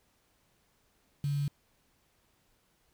sine tone with quantisation, 142.9 Hz, D3, 47 cents flat, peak -28 dBFS, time 1.24-1.48 s, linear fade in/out 2 ms, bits 8, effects pink hiss -71 dBFS RMS until 2.93 s

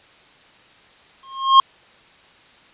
square tone with exponential growth, 1072 Hz, C6, 42 cents sharp, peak -5 dBFS, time 1.23-1.6 s, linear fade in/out 2 ms, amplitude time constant 79 ms, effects white hiss -50 dBFS RMS until 2.73 s + resampled to 8000 Hz

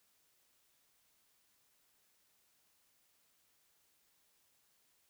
silence, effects white hiss -74 dBFS RMS until 5.09 s

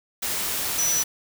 sine tone in noise, 5920 Hz, F#8, in tune, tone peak -21 dBFS, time 0.78-1.03 s, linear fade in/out 10 ms, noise white, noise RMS -27 dBFS, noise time 0.22-1.04 s, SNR +3 dB, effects none

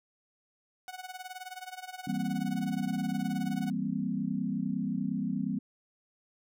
sawtooth tone with tremolo, 740 Hz, F#5, in tune, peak -34 dBFS, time 0.88-3.7 s, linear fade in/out 0 ms, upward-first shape sine, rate 19 Hz, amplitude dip 85%
sine chord, C dominant seventh, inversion first, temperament equal, 164.81 / 196 / 233.1 / 261.6 Hz, E3 / G3 / Bb3 / C4, 0 / 0 / 0 / 0 cents, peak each -37 / -33 / -35 / -35 dBFS, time 2.07-5.59 s, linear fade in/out 5 ms
effects none

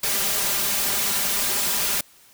white noise with comb filter, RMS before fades -23 dBFS, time 0.03-2.01 s, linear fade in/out 5 ms, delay 5 ms, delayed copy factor +0.8, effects white hiss -53 dBFS RMS until 2.33 s

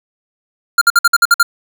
square tone bursts, 1396.9 Hz, F6, in tune, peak -6 dBFS, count 8, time 0.78-1.43 s, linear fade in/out 5 ms, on 34 ms, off 54 ms, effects 8-bit

